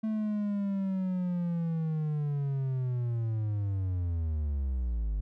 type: linear sweep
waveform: triangle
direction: down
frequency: 220 to 49 Hz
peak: -26 dBFS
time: 0.03-5.21 s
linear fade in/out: 10 ms
effects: none